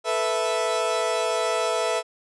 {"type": "chord", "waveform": "30% pulse", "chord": "A suspended second", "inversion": "none", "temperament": "equal", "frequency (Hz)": [440, 493.9, 659.3], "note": ["A4", "B4", "E5"], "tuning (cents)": [0, 0, 0], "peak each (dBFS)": [-26, -25, -22], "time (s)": [0.04, 2.03], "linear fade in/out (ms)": 50, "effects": ["resampled to 24000 Hz"]}